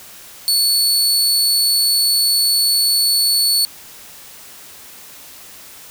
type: tone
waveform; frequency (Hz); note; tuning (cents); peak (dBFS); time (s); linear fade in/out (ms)
sawtooth; 4435; C#8; 0; -10; 0.48-3.65; 0
effects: white hiss -39 dBFS RMS until 5.9 s